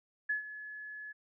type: tone with ADSR envelope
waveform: sine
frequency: 1706 Hz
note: G#6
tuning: 46 cents sharp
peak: -28 dBFS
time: 0.29-1.13 s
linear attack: 10 ms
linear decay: 120 ms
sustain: -14 dB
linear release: 19 ms
effects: none